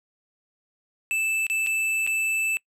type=tone with dropouts; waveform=square; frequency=2637 Hz; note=E7; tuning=in tune; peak=-23 dBFS; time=1.11-2.57 s; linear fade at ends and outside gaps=0 ms; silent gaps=1.467-1.499 / 1.664-1.67 / 2.066-2.074 s; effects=noise-tail reverb RT60 0.1 s tail -24 dB re dry + low-pass 12000 Hz 12 dB/octave